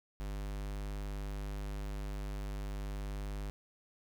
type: tone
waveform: square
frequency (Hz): 50.2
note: G1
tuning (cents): +42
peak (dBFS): -38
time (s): 0.2-3.5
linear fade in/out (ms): 0
effects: none